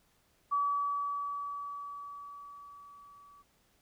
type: tone with level ramp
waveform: sine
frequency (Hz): 1144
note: D6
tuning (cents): -46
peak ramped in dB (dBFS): -26 to -55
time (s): 0.51-3.43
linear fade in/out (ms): 20
effects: pink hiss -70 dBFS RMS until 3.81 s